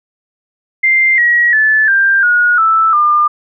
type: tone with pitch steps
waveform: sine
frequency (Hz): 2093 / 1908.2 / 1739.8 / 1586.2 / 1446.2 / 1318.5 / 1202.1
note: C7 / A#6 / A6 / G6 / F#6 / E6 / D6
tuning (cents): 0 / +40 / -20 / +20 / -40 / 0 / +40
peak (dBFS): -7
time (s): 0.83-3.28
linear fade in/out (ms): 10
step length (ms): 350
effects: none